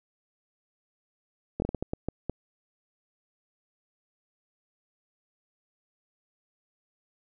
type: slowing click train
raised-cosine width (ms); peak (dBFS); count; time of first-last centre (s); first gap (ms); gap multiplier
2; -16; 9; 1.6-2.297; 21; 1.39
effects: none